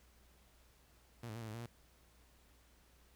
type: tone with pitch steps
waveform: sawtooth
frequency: 118.2 / 107.7 / 117.4 / 111.7 / 106.9 / 116.6 / 118.6 Hz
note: A#2 / A2 / A#2 / A2 / A2 / A#2 / A#2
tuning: +24 / -37 / +13 / +27 / -49 / +1 / +30 cents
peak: -40 dBFS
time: 1.23-1.664 s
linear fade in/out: 5 ms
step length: 62 ms
effects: added 60 Hz sine -67 dBFS peak until 3.15 s + pink hiss -69 dBFS RMS until 3.15 s